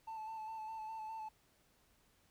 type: tone with vibrato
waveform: triangle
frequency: 880 Hz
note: A5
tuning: in tune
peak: -40 dBFS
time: 0.07-1.29 s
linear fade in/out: 10 ms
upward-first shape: square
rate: 4.9 Hz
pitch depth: 23 cents each way
effects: tanh soft clip ceiling -37 dBFS + pink hiss -72 dBFS RMS until 2.3 s